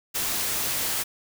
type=noise; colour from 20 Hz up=white; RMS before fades=-27 dBFS; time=0.14-1.04 s; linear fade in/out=20 ms; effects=none